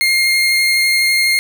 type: tone with vibrato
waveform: 30% pulse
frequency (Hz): 2128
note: C7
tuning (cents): +29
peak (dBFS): -9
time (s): 0.01-1.39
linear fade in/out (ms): 0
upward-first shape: sine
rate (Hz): 12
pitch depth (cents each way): 9
effects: 8-bit